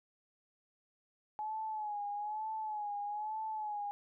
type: tone with vibrato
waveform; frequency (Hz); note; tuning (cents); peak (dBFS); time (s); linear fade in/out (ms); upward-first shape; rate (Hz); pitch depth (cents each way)
sine; 846; G#5; +32; -36; 1.39-3.91; 0; sine; 1.1; 61
effects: none